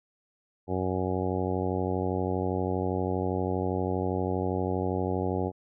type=harmonic tone; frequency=92.5 Hz; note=F#2; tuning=in tune; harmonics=1 / 2 / 3 / 4 / 5 / 6 / 7 / 8 / 9; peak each=-32 / -34 / -34 / -33 / -34 / -38 / -40 / -38 / -38 dBFS; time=0.67-5.52 s; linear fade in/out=50 ms; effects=none